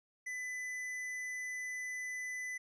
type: tone with hard clipping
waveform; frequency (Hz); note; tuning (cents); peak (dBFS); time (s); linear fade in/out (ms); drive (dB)
triangle; 2002; B6; +23; -40; 0.26-2.58; 10; 12
effects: none